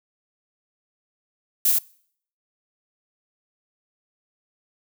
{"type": "noise with echo", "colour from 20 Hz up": "violet", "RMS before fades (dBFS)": -18, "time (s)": [1.65, 1.72], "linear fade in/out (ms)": 5, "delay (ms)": 67, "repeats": 1, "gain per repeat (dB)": -2, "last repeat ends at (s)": 1.787, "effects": ["noise-tail reverb RT60 0.6 s tail -24 dB re dry"]}